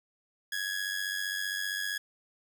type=tone with amplitude modulation; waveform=sawtooth; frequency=1671 Hz; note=G#6; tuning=10 cents sharp; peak=-25 dBFS; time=0.52-1.98 s; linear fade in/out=5 ms; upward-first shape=sine; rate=95.3 Hz; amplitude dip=65%; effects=none